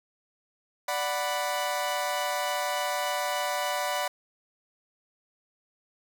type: chord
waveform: sawtooth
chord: B minor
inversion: first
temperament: equal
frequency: 587.3 / 740 / 987.8 Hz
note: D5 / F#5 / B5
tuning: 0 / 0 / 0 cents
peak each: -28 dBFS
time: 0.88-4.08 s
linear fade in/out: 5 ms
effects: none